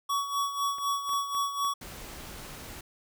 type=tone with tremolo; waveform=square; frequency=1126 Hz; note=C#6; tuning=27 cents sharp; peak=-26 dBFS; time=0.09-1.74 s; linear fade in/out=10 ms; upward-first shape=sine; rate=4 Hz; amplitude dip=65%
type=clicks; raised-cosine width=0.5 ms; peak=-33 dBFS; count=5; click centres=0.784 / 1.093 / 1.134 / 1.349 / 1.648 s
type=noise; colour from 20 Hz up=pink; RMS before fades=-43 dBFS; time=1.81-2.81 s; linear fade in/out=5 ms
effects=none